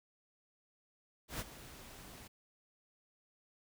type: noise with ADSR envelope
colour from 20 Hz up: pink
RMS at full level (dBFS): -39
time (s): 1.28-2.28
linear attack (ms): 120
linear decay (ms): 33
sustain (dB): -14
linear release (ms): 12
effects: none